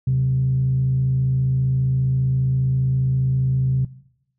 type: tone with frequency modulation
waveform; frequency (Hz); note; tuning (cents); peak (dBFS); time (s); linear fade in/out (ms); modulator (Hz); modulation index
sine; 130.9; C3; +1; -15; 0.07-3.85; 5; 54.9; 0.29
effects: noise-tail reverb RT60 0.8 s tail -20 dB re dry + tanh soft clip ceiling -11 dBFS

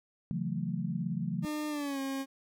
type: chord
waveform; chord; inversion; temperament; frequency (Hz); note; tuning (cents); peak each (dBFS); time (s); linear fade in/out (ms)
sine; F# minor seventh; second; just; 138.75 / 166.5 / 185 / 222; C#3 / E3 / F#3 / A3; +2 / +18 / 0 / +16; -38 / -35 / -36 / -38; 0.31-1.45; 0
type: tone with pitch glide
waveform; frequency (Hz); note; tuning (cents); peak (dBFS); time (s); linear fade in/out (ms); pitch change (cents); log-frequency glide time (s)
40% pulse; 302 to 270.6; D4 to C#4; +48 to -42; -32; 1.42-2.26; 50; -190; 1.69-2
effects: none

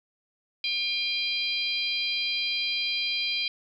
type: harmonic tone with a mistuned harmonic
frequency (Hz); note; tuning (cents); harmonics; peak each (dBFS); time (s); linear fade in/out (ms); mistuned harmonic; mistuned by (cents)
800; G5; +35; 3 / 4 / 5 / 6; -30 / -31 / -32 / -33; 0.64-3.48; 2; 5; +19
effects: 10-bit

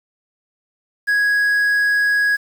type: tone with quantisation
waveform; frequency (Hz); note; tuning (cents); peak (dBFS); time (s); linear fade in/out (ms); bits
triangle; 1661.2; G#6; 0; -12; 1.07-2.37; 20; 7
effects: none

